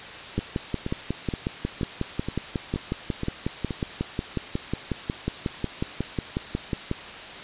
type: two click trains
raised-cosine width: 3 ms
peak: -15 / -12 dBFS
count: 8 / 37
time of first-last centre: 0.39-3.708 / 0.38-6.914 s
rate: 2.11 / 5.51 Hz
effects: white hiss -38 dBFS RMS until 7.43 s + resampled to 8000 Hz